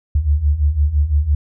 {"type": "beating tone pair", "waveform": "sine", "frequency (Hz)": [70, 75.9], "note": ["C#2", "D#2"], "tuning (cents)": [18, -42], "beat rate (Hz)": 5.9, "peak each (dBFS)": [-18, -14], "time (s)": [0.15, 1.35], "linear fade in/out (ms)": 5, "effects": []}